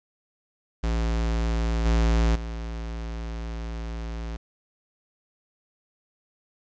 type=tone with level steps; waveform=square; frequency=56.5 Hz; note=A1; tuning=47 cents sharp; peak=-23 / -19 / -31 dBFS; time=0.83-4.37 s; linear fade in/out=10 ms; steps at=1.85 / 2.35 s; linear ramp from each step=10 ms; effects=resampled to 16000 Hz + 9-bit